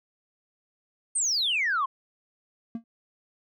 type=exponential sweep; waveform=sine; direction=down; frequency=9010 to 1025 Hz; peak=-22 dBFS; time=1.15-1.86 s; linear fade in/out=10 ms
type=tone with exponential decay; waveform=triangle; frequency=229.9 Hz; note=A#3; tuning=24 cents flat; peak=-24 dBFS; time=2.75-2.84 s; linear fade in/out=2 ms; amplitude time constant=18 ms
effects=tanh soft clip ceiling -19 dBFS